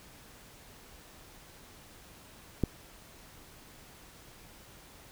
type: click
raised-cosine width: 3 ms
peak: -13 dBFS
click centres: 2.637 s
effects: pink hiss -54 dBFS RMS until 5.11 s